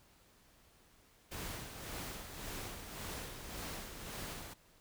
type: noise with tremolo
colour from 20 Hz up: pink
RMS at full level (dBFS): -43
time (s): 1.31-4.54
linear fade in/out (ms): 10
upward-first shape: sine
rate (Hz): 1.8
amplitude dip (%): 50
effects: pink hiss -66 dBFS RMS until 4.8 s